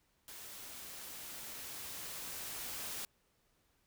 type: noise with level ramp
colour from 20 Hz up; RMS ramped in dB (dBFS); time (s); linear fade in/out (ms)
white; -50 to -42; 0.28-3.05; 0
effects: pink hiss -75 dBFS RMS until 3.86 s